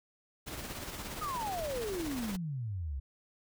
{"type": "noise with tremolo", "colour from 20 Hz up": "pink", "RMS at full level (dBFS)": -40, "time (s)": [0.46, 2.37], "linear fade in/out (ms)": 20, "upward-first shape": "sine", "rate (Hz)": 17, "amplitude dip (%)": 40}
{"type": "exponential sweep", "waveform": "sine", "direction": "down", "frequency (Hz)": [1279, 63.4], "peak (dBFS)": -34, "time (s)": [1.21, 3], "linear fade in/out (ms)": 10}
{"effects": []}